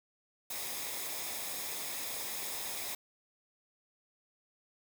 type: noise with comb filter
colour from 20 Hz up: white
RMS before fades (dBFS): -39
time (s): 0.5-2.95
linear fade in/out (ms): 5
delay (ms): 0.68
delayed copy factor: -0.5
effects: none